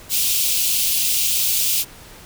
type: high-pass noise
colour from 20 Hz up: white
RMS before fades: -19 dBFS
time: 0.09-1.85 s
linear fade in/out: 50 ms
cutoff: 2500 Hz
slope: 48 dB/octave
effects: pink hiss -42 dBFS RMS until 2.25 s